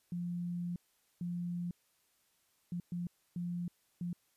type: tone bursts at uneven times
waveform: sine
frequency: 174.61 Hz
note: F3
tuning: in tune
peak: -35 dBFS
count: 6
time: 0.12-0.76 / 1.21-1.71 / 2.72-2.8 / 2.92-3.07 / 3.36-3.68 / 4.01-4.13 s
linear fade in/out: 2 ms
effects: white hiss -74 dBFS RMS until 4.36 s + resampled to 32000 Hz